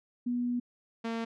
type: tone pair in turn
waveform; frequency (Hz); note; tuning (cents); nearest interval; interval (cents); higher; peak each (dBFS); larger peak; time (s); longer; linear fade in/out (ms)
sine / sawtooth; 243.6 / 228.4; B3 / A#3; -24 / -35; minor second; 111; first; -28 / -28; neither; 0.26-0.6 / 1.04-1.25; first; 10
effects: low-pass 4000 Hz 12 dB/octave